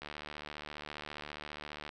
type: click train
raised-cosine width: 0.3 ms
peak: -26 dBFS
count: 141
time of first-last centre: 0.02-1.892 s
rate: 74.8 Hz
effects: none